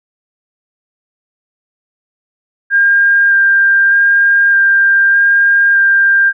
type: tone with vibrato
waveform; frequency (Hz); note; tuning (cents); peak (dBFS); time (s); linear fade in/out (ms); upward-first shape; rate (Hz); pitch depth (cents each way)
sine; 1600; G6; +35; -6; 2.7-6.33; 50; square; 0.82; 9
effects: none